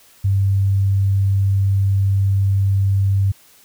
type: tone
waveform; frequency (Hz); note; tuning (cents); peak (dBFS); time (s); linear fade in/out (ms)
sine; 98; G2; 0; -13; 0.24-3.32; 10
effects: white hiss -50 dBFS RMS until 3.64 s